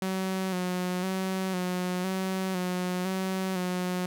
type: tone with vibrato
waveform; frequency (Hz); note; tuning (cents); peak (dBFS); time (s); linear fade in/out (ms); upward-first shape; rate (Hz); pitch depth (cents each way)
sawtooth; 185; F#3; 0; -24; 0.02-4.06; 2; square; 0.99; 36
effects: none